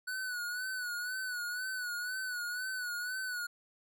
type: tone with vibrato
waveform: square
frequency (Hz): 1480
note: F#6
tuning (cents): 0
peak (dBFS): -36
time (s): 0.07-3.47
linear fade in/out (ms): 10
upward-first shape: sine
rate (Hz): 2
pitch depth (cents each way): 58
effects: none